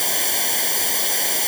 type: noise with comb filter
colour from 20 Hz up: white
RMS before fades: -20 dBFS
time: 0-1.47 s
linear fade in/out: 0 ms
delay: 0.76 ms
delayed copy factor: -0.95
effects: none